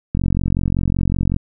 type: click train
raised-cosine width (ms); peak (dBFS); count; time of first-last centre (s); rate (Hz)
5; -6; 56; 0.15-1.364; 45.3
effects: none